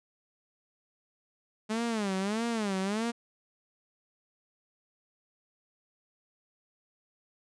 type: tone with vibrato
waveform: sawtooth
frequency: 210.8 Hz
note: G#3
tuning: 26 cents sharp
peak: -25 dBFS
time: 1.69-3.12 s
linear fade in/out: 20 ms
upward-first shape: sine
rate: 1.6 Hz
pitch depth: 190 cents each way
effects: resampled to 22050 Hz